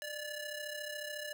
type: ring-modulated tone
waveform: sawtooth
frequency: 1160 Hz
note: D6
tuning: 22 cents flat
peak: -33 dBFS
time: 0.02-1.33 s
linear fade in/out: 0 ms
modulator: 563 Hz
effects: none